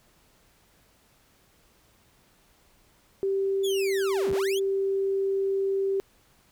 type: tone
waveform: sine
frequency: 390 Hz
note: G4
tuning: 9 cents flat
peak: -23 dBFS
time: 3.23-6 s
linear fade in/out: 0 ms
type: linear two-way sweep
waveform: sawtooth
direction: down then up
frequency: 3520 to 38.89 to 3520 Hz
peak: -29 dBFS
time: 3.63-4.6 s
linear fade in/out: 20 ms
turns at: 4.32 s
effects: pink hiss -62 dBFS RMS until 6.51 s